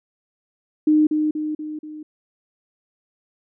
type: tone with echo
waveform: sine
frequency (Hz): 305.9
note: D#4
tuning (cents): -29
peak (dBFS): -12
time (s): 0.87-1.07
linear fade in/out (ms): 5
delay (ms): 240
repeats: 4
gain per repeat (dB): -5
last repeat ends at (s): 2.03
effects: none